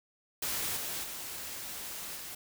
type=noise with level steps; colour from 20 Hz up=white; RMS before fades=-34 / -37 / -41 / -43 dBFS; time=0.42-2.35 s; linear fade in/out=5 ms; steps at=0.76 / 1.03 / 2.16 s; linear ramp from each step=10 ms; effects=none